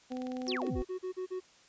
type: harmonic tone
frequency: 253.6 Hz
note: B3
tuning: 46 cents sharp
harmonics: 1 / 2 / 3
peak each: -36 / -42 / -46 dBFS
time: 0.1-0.83 s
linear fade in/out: 20 ms
type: click train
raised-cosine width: 0.2 ms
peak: -30 dBFS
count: 12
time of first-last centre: 0.12-0.667 s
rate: 20.1 Hz
type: tone bursts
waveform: triangle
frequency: 370 Hz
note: F#4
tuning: in tune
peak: -32 dBFS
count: 7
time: 0.47-1.404 s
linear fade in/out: 20 ms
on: 100 ms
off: 39 ms
type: exponential sweep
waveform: sine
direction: down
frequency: 5920 to 34.5 Hz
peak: -34 dBFS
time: 0.48-0.82 s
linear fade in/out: 0 ms
effects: white hiss -61 dBFS RMS until 1.68 s + resampled to 16000 Hz